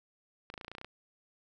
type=clicks; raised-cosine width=0.3 ms; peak=-27 dBFS; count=11; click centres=0.501 / 0.54 / 0.578 / 0.612 / 0.647 / 0.681 / 0.716 / 0.751 / 0.783 / 0.814 / 0.846 s; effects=none